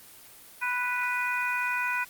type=harmonic tone; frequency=493.9 Hz; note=B4; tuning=in tune; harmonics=2 / 3 / 4 / 5; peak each=-32 / -30 / -35 / -31 dBFS; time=0.61-2.05 s; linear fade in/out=20 ms; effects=white hiss -50 dBFS RMS until 2.09 s + Opus 24 kbps